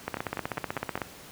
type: two click trains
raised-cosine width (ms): 0.5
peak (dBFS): -17 / -14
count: 5 / 16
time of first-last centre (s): 0.17-0.976 / 0.08-1.018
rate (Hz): 4.96 / 16
effects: pink hiss -47 dBFS RMS until 1.31 s + high-pass 80 Hz 12 dB/octave